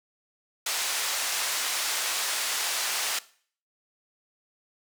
white band-pass noise, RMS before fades -29 dBFS, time 0.66-3.19 s, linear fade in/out 5 ms, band 680 to 8200 Hz, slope 12 dB/octave, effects noise-tail reverb RT60 0.5 s tail -19 dB re dry

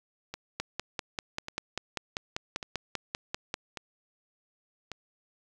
two click trains, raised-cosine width 0.2 ms, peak -14 / -20 dBFS, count 16 / 5, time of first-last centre 0.6-3.541 / 0.34-4.917 s, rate 5.1 / 0.874 Hz, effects 9-bit

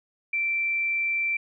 sine tone, 2344 Hz, D7, 4 cents flat, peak -23 dBFS, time 0.33-1.37 s, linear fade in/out 5 ms, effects none

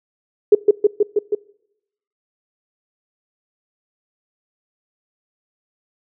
sine tone with echo, 415.3 Hz, G#4, in tune, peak -4 dBFS, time 0.52-0.55 s, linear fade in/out 5 ms, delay 160 ms, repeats 5, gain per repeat -2 dB, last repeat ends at 1.35 s, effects noise-tail reverb RT60 0.8 s tail -23 dB re dry

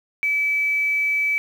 sine tone with quantisation, 2300 Hz, D7, 37 cents flat, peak -18 dBFS, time 0.23-1.38 s, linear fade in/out 0 ms, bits 7, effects none

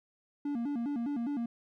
triangle tone with vibrato, 259.9 Hz, C4, 11 cents flat, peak -29 dBFS, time 0.45-1.46 s, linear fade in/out 5 ms, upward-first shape square, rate 4.9 Hz, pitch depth 180 cents each way, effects none

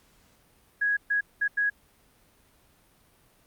sine tone bursts at uneven times, 1661.2 Hz, G#6, in tune, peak -22 dBFS, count 4, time 0.81-0.97 / 1.1-1.21 / 1.41-1.48 / 1.57-1.7 s, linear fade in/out 10 ms, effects pink hiss -62 dBFS RMS until 3.46 s + Opus 48 kbps

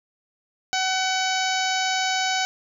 harmonic tone with a mistuned harmonic, 753 Hz, F#5, 30 cents sharp, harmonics 1 / 2 / 3 / 4 / 5 / 6 / 7 / 8 / 9, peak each -25 / -28 / -30 / -31 / -32 / -33 / -33 / -34 / -35 dBFS, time 0.73-2.45 s, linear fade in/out 0 ms, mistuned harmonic 5, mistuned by +29 cents, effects 9-bit

